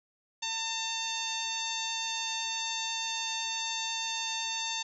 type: harmonic tone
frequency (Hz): 901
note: A5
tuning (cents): +41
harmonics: 1 / 2 / 3 / 4 / 5 / 6 / 7 / 8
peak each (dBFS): -39 / -44 / -39 / -36 / -40 / -47 / -39 / -46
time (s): 0.42-4.83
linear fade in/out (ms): 10
effects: none